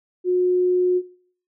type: tone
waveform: sine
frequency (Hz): 362.1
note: F#4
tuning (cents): -37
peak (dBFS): -16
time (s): 0.24-1.02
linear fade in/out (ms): 50
effects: noise-tail reverb RT60 0.5 s tail -18 dB re dry